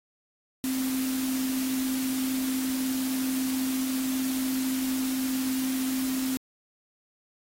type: tone in noise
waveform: sine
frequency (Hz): 261.6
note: C4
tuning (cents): 0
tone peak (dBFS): -26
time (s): 0.64-6.37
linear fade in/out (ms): 0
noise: white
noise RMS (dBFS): -36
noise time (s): 0.64-6.37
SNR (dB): +7
effects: AAC 48 kbps